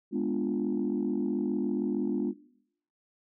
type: chord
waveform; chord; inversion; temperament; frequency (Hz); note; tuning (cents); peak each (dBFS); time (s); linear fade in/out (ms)
sine; G# diminished seventh; none; equal; 207.7 / 246.9 / 293.7 / 349.2; G#3 / B3 / D4 / F4; 0 / 0 / 0 / 0; -31 / -31 / -31 / -32; 0.11-2.34; 50
effects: noise-tail reverb RT60 0.7 s tail -19 dB re dry + tanh soft clip ceiling -20 dBFS